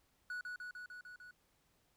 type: tone with echo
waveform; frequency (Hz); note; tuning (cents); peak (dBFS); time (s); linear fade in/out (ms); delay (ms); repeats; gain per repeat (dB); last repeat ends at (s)
triangle; 1470; F#6; -12; -38; 0.3-0.41; 2; 150; 6; -2; 1.31
effects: pink hiss -75 dBFS RMS until 1.96 s